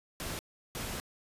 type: noise bursts at uneven times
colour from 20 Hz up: pink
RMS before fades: -38 dBFS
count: 2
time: 0.2-0.39 / 0.75-1 s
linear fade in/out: 0 ms
effects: resampled to 32000 Hz